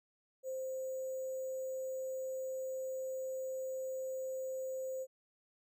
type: tone with sample-and-hold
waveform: sine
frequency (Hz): 523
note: C5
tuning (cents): -1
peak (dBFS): -37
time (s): 0.43-5.07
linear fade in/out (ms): 50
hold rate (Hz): 7350
effects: none